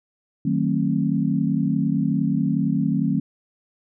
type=chord; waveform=sine; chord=D# diminished seventh; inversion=none; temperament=just; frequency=155.56 / 186.68 / 224 / 268.8 Hz; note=D#3 / F#3 / A3 / C4; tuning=0 / +16 / +31 / +47 cents; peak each=-24 dBFS; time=0.45-3.2 s; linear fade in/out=5 ms; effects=none